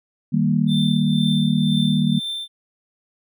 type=chord; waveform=sine; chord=Eb major; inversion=none; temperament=equal; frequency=155.56 / 196 / 233.1 Hz; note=Eb3 / G3 / Bb3; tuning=0 / 0 / 0 cents; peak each=-20 dBFS; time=0.32-2.2 s; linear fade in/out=20 ms
type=tone with tremolo; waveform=triangle; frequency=3564 Hz; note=A7; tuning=22 cents sharp; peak=-22 dBFS; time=0.67-2.48 s; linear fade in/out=50 ms; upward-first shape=triangle; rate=2 Hz; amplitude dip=70%
effects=none